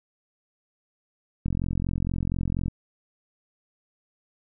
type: click train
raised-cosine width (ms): 5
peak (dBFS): -15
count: 55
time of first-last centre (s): 1.46-2.682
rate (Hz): 44.2
effects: none